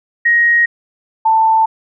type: tone pair in turn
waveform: sine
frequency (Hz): 1881 / 887.7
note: A#6 / A5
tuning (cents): +15 / +15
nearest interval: octave + minor second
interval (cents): 1300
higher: first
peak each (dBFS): -8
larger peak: neither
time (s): 0.25-0.66 / 1.25-1.66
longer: neither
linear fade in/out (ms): 10
effects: none